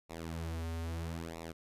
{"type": "tone with flanger", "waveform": "sawtooth", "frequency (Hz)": 82.41, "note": "E2", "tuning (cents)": 0, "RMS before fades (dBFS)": -40, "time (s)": [0.09, 1.53], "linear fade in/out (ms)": 20, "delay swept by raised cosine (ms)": [0.63, 6.23], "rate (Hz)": 0.77, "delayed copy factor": -0.95, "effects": ["resampled to 32000 Hz"]}